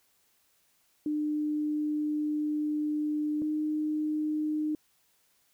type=tone pair in turn; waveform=sine; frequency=300.8 / 305.4 Hz; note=D4 / D#4; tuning=+42 / -32 cents; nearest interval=unison; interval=26 cents; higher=second; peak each=-27 dBFS; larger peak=neither; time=1.06-3.42 / 3.42-4.75 s; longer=first; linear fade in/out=2 ms; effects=white hiss -69 dBFS RMS until 5.53 s